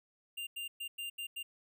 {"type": "tone bursts at uneven times", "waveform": "square", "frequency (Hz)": 2794, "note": "F7", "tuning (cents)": 0, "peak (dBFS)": -39, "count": 6, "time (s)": [[0.37, 0.47], [0.56, 0.68], [0.8, 0.88], [0.98, 1.1], [1.18, 1.27], [1.36, 1.43]], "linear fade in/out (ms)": 10, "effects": []}